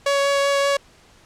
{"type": "tone with vibrato", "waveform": "sawtooth", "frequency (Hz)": 560, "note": "C#5", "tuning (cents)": 18, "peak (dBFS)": -13, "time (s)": [0.06, 0.77], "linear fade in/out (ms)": 5, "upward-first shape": "triangle", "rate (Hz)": 5.2, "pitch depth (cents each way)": 10, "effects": ["pink hiss -52 dBFS RMS until 1.25 s", "low-pass 8000 Hz 12 dB/octave"]}